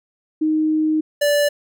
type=tone pair in turn; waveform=sine / square; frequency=311.1 / 582.5 Hz; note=D#4 / D5; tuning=0 / -14 cents; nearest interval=major seventh; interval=1086 cents; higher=second; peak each=-15 dBFS; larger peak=neither; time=0.41-1.01 / 1.21-1.49 s; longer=first; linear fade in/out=10 ms; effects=none